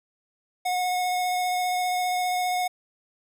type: tone with vibrato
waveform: square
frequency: 727 Hz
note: F#5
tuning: 31 cents flat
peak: -24 dBFS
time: 0.65-2.68 s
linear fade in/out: 10 ms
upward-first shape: triangle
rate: 15 Hz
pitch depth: 13 cents each way
effects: none